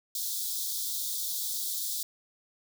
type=high-pass noise; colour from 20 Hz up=white; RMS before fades=-33 dBFS; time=0.15-2.03 s; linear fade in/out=2 ms; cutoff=3400 Hz; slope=96 dB/octave; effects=none